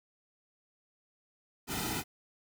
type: noise with comb filter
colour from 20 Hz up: pink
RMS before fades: -35 dBFS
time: 1.67-2.04 s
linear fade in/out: 50 ms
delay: 1.8 ms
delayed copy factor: -0.95
effects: none